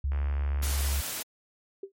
sine tone, 69.5 Hz, C#2, 5 cents sharp, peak -25 dBFS, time 0.04-1.01 s, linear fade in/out 5 ms
click train, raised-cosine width 0.5 ms, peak -28 dBFS, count 62, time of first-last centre 0.12-0.958 s, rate 72.8 Hz
white noise, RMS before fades -34 dBFS, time 0.62-1.23 s, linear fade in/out 10 ms
sine tone with exponential decay, 392 Hz, G4, in tune, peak -31 dBFS, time 1.83-1.92 s, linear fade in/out 5 ms, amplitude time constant 18 ms
effects MP3 64 kbps

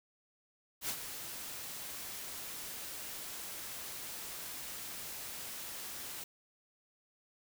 white noise with ADSR envelope, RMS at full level -35 dBFS, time 0.81-6.24 s, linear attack 76 ms, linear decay 65 ms, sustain -9 dB, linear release 4 ms, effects none

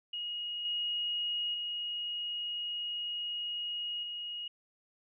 sine tone with level steps, 2882 Hz, F#7, 46 cents flat, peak -35 / -31 / -34 / -37 dBFS, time 0.13-4.48 s, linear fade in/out 5 ms, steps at 0.65 / 1.54 / 4.03 s, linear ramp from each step 2 ms, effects none

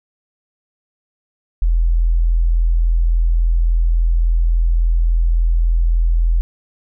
sine tone, 41.78 Hz, E1, 24 cents sharp, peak -11 dBFS, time 1.62-6.41 s, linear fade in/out 0 ms, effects none

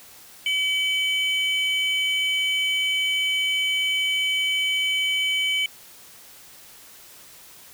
triangle tone pair together, 2289 / 3036 Hz, D7 / F#7, -45 / +44 cents, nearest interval perfect fourth, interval 489 cents, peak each -22 dBFS, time 0.46-5.66 s, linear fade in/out 2 ms, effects white hiss -47 dBFS RMS until 7.73 s

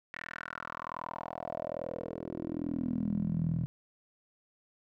10% pulse tone with band-pass filter sweep, 41.2 Hz, E1, in tune, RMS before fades -36 dBFS, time 0.14-3.66 s, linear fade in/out 0 ms, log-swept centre 1900 to 140 Hz, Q 4.9, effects none

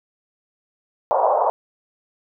pink band-pass noise, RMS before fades -18 dBFS, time 1.11-1.5 s, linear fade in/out 0 ms, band 520 to 1000 Hz, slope 48 dB/octave, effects none

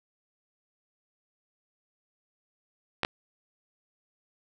clicks, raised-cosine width 0.3 ms, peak -11 dBFS, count 2, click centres 3.033 / 3.049 s, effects none

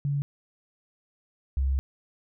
sine tone pair in turn, 142.1 / 67.18 Hz, C#3 / C2, +43 / +46 cents, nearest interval octave + minor second, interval 1297 cents, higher first, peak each -24 / -22 dBFS, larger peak second, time 0.05-0.22 / 1.57-1.79 s, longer second, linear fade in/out 0 ms, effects none

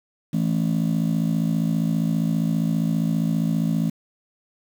sine chord, A major, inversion second, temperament just, 165 / 220 / 275 Hz, E3 / A3 / C#4, +2 / 0 / -14 cents, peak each -20 / -21 / -26 dBFS, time 0.33-3.9 s, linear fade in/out 10 ms, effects tanh soft clip ceiling -15 dBFS + 7-bit

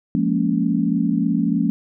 sine chord, Bb minor seventh, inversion second, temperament just, 174.81 / 209.8 / 233.1 / 279.7 Hz, F3 / Ab3 / Bb3 / Db4, +2 / +18 / 0 / +16 cents, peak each -22 dBFS, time 0.15-1.7 s, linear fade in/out 0 ms, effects none

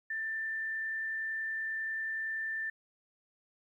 sine tone with frequency modulation, 1779 Hz, A6, 19 cents sharp, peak -33 dBFS, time 0.1-2.7 s, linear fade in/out 5 ms, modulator 30.4 Hz, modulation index 0.35, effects 12-bit

